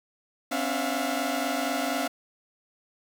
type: tone cluster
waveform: sawtooth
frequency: 259.4 / 283.5 / 667 / 715 Hz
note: C4 / C#4 / E5 / F5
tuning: -15 / +39 / +20 / +41 cents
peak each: -28 dBFS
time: 0.51-2.08 s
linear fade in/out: 10 ms
effects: 9-bit